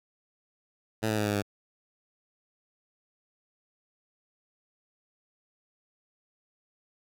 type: tone with pitch steps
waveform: 10% pulse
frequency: 110.3 / 107.97 / 105.68 / 103.45 / 101.26 Hz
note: A2 / A2 / G#2 / G#2 / G#2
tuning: +5 / -32 / +31 / -6 / -43 cents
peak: -18 dBFS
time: 1.02-1.425 s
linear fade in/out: 20 ms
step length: 81 ms
effects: none